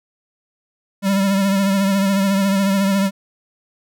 square tone with vibrato, 196 Hz, G3, in tune, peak -15 dBFS, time 1.02-3.11 s, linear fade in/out 50 ms, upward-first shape triangle, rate 14 Hz, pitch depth 49 cents each way, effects none

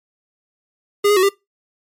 square tone with pitch steps, 408.4 / 415.1 / 372 / 397.3 Hz, G#4 / G#4 / F#4 / G4, -29 / -1 / +9 / +23 cents, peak -12 dBFS, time 1.04-1.292 s, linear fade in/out 10 ms, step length 63 ms, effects noise-tail reverb RT60 0.2 s tail -23 dB re dry + MP3 64 kbps

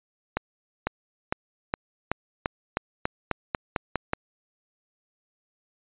accelerating click train, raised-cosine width 0.5 ms, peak -9 dBFS, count 13, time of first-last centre 0.37-4.134 s, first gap 500 ms, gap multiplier 0.91, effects resampled to 8000 Hz

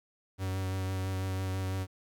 45% pulse tone with vibrato, 94.6 Hz, F#2, 39 cents sharp, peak -31 dBFS, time 0.38-1.87 s, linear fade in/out 50 ms, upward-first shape sine, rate 6 Hz, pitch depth 16 cents each way, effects 11-bit

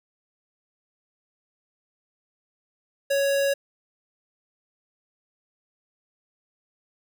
square tone, 556 Hz, C#5, 5 cents sharp, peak -21 dBFS, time 3.1-3.54 s, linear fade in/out 10 ms, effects none

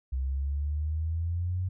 sine exponential sweep, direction up, 64.3 to 93.3 Hz, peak -27 dBFS, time 0.12-1.69 s, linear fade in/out 10 ms, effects none

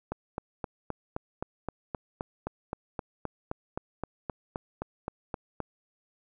click train, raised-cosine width 1 ms, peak -18 dBFS, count 22, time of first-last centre 0.12-5.603 s, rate 3.83 Hz, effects none

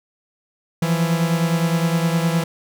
45% pulse beating tone pair, 164.81 / 174.51 Hz, E3 / F3, 0 / -1 cents, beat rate 9.7 Hz, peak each -18 / -23 dBFS, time 0.82-2.44 s, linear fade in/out 5 ms, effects none

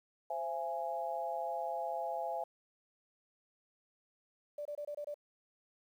sine chord, C augmented, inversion none, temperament equal with one note detuned, 523.3 / 675.1 / 830.6 Hz, C5 / E5 / G#5, 0 / +41 / 0 cents, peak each -42 / -38 / -39 dBFS, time 0.3-2.44 s, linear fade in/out 5 ms
sine tone bursts, 587.3 Hz, D5, in tune, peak -38 dBFS, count 6, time 4.58-5.143 s, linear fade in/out 5 ms, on 73 ms, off 25 ms
effects 11-bit

